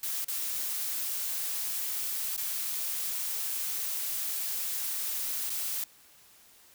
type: noise with dropouts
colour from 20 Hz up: blue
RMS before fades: -33 dBFS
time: 0.03-5.84 s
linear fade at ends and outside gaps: 2 ms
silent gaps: 0.245-0.282 / 2.365-2.377 / 5.497-5.501 s
effects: white hiss -58 dBFS RMS until 6.74 s